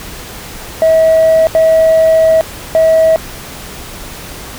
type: tone bursts at uneven times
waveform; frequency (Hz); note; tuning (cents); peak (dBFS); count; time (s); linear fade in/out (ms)
sine; 644; E5; -41; -3; 3; 0.82-1.47 / 1.55-2.41 / 2.75-3.16; 0
effects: tanh soft clip ceiling -3 dBFS + pink hiss -28 dBFS RMS until 4.58 s